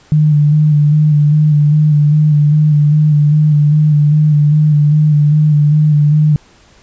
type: tone with vibrato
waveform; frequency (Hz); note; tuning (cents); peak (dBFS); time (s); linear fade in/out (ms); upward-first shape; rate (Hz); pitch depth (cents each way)
sine; 150; D3; +37; -6; 0.12-6.36; 0; square; 2.5; 27
effects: pink hiss -46 dBFS RMS until 6.82 s + resampled to 16000 Hz